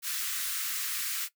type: high-pass noise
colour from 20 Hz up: white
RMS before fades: -33 dBFS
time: 0.02-1.29 s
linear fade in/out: 50 ms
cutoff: 1200 Hz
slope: 48 dB/octave
effects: noise-tail reverb RT60 0.1 s tail -17 dB re dry